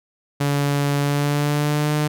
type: tone with pitch glide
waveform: sawtooth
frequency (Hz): 142.8 to 150.07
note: D3 to D3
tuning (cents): -48 to +38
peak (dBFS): -14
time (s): 0.4-2.08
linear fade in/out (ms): 10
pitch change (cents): +86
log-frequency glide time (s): 1-1.94
effects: none